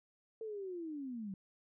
sine linear sweep, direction down, 451.9 to 185 Hz, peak -40 dBFS, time 0.41-1.34 s, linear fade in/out 2 ms, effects none

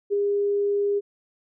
sine tone with ADSR envelope, 405.6 Hz, G#4, 41 cents flat, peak -18 dBFS, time 0.1-1.01 s, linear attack 32 ms, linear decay 5 ms, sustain -2 dB, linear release 32 ms, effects none

